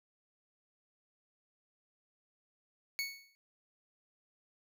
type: tone with exponential decay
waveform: 25% pulse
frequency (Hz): 2217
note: C#7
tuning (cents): 0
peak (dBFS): -28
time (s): 2.99-3.35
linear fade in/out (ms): 0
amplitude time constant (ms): 78
effects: none